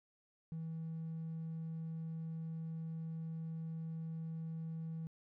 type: tone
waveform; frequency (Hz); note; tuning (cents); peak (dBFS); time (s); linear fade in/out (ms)
triangle; 162.1; E3; -29; -37; 0.52-5.07; 0
effects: tanh soft clip ceiling -36 dBFS